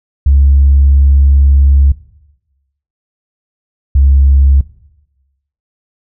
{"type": "tone pair in turn", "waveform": "sine", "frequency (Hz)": [69.3, 68.58], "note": ["C#2", "C#2"], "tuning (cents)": [0, -18], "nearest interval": "unison", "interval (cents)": 18, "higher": "first", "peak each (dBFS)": -3, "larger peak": "neither", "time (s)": [[0.26, 1.92], [3.95, 4.61]], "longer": "first", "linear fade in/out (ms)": 5, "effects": ["noise-tail reverb RT60 1.0 s tail -18 dB re dry", "tanh soft clip ceiling 0 dBFS"]}